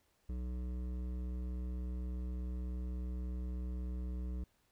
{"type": "tone with hard clipping", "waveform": "sine", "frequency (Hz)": 61.74, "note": "B1", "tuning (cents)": 0, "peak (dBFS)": -39, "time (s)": [0.29, 4.44], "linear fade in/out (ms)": 5, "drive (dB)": 12, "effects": ["pink hiss -75 dBFS RMS until 4.71 s"]}